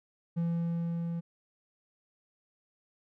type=tone with level ramp; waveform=triangle; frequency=168.8 Hz; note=E3; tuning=41 cents sharp; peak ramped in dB=-25 to -30 dBFS; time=0.36-1.21 s; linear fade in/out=20 ms; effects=none